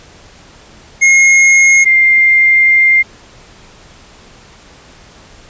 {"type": "tone pair in turn", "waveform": ["square", "sine"], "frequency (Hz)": [2152, 2104], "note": ["C7", "C7"], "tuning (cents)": [48, 9], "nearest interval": "unison", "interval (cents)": 39, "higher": "first", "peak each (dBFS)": -5, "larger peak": "neither", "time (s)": [[1.01, 1.85], [1.85, 3.03]], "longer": "second", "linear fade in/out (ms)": 20, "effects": ["pink hiss -40 dBFS RMS until 5.49 s", "resampled to 16000 Hz"]}